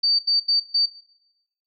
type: tone bursts at uneven times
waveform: sine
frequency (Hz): 4607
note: D8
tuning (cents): -34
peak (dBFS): -16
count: 4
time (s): 0.03-0.19 / 0.27-0.4 / 0.48-0.6 / 0.74-0.86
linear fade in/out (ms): 10
effects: noise-tail reverb RT60 0.9 s tail -17 dB re dry + MP3 48 kbps